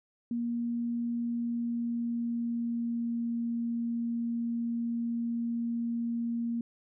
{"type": "tone with pitch glide", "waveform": "sine", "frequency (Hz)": [236.2, 233.9], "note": ["A#3", "A#3"], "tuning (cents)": [23, 6], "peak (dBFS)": -29, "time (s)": [0.31, 6.61], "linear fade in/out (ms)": 2, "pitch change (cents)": -17, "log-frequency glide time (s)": [1.13, 3.31], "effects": []}